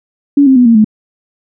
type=tone with pitch steps; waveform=sine; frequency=283.8 / 264.8 / 247.1 / 230.5 / 215.1 Hz; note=C#4 / C4 / B3 / A#3 / A3; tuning=+41 / +21 / +1 / -19 / -39 cents; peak=-3 dBFS; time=0.37-0.845 s; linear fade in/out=5 ms; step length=95 ms; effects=none